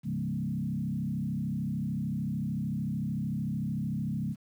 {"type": "tone with frequency modulation", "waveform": "sine", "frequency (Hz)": 178.7, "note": "F3", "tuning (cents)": 40, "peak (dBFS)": -29, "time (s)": [0.03, 4.36], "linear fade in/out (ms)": 50, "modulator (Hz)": 33.4, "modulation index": 1.7, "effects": ["10-bit"]}